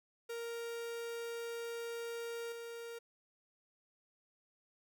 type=tone with level steps; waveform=45% pulse; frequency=466.2 Hz; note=A#4; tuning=in tune; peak=-40 / -44 dBFS; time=0.29-2.99 s; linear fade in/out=10 ms; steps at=2.52 s; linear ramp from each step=2 ms; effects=none